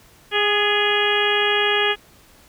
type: harmonic tone with a mistuned harmonic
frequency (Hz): 412.5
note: G#4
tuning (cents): -12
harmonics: 1 / 2 / 3 / 4 / 5 / 6 / 7 / 8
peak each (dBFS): -22 / -26 / -27 / -23 / -27 / -26 / -24 / -25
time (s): 0.31-1.96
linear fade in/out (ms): 50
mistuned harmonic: 4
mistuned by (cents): +35
effects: pink hiss -51 dBFS RMS until 2.48 s